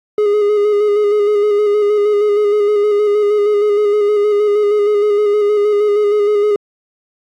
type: tone with vibrato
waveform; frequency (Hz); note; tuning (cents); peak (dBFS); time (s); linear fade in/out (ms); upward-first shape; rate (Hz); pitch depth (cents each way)
triangle; 415.3; G#4; 0; -8; 0.18-6.56; 2; square; 6.4; 25
effects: AAC 64 kbps